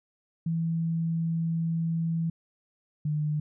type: tone pair in turn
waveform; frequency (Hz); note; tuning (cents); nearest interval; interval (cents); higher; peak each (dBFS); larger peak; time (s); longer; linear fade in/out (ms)
sine; 164.81 / 150.92; E3 / D3; 0 / +48; major second; 152; first; -25; neither; 0.46-2.3 / 3.05-3.4; first; 5
effects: none